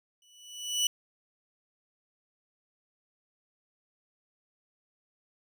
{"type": "tone with exponential growth", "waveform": "25% pulse", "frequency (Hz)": 2960, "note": "F#7", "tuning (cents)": 0, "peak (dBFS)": -19, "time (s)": [0.22, 0.87], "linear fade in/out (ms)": 2, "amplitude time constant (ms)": 140, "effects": []}